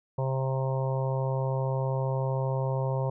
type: harmonic tone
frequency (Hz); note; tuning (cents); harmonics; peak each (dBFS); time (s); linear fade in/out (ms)
132.8; C3; +26; 1 / 3 / 4 / 5 / 6 / 7 / 8; -27 / -37 / -33 / -39 / -44 / -37 / -45; 0.18-3.1; 5
effects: none